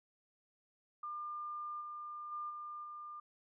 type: tone with level steps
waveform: sine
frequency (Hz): 1200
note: D6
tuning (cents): +37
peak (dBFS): -40 / -43 / -39 / -43 / -45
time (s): 1.03-3.2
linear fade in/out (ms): 5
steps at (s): 1.8 / 2.31 / 2.49 / 2.83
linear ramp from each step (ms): 20
effects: none